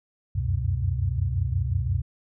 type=tone cluster; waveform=sine; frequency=68.9 / 89.4 / 95.1 / 124.9 Hz; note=C#2 / F2 / F#2 / B2; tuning=-10 / +41 / +48 / +20 cents; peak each=-28 dBFS; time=0.35-2.02 s; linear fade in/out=10 ms; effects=none